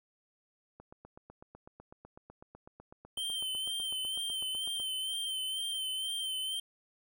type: click train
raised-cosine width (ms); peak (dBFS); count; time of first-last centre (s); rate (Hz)
1; -36; 33; 0.8-4.8; 8
type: tone with vibrato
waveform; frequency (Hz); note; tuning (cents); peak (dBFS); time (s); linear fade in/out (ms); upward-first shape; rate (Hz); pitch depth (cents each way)
square; 3106; G7; -17; -34; 3.17-6.6; 5; sine; 2.1; 36
effects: none